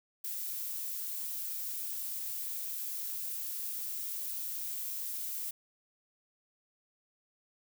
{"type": "noise", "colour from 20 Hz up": "violet", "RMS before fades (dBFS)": -38, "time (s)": [0.24, 5.51], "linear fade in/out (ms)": 5, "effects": []}